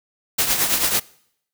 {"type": "noise with tremolo", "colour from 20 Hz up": "white", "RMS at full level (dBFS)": -17, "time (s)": [0.38, 1], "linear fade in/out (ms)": 10, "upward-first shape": "triangle", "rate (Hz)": 9.1, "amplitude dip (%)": 65, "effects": ["noise-tail reverb RT60 0.7 s tail -23 dB re dry"]}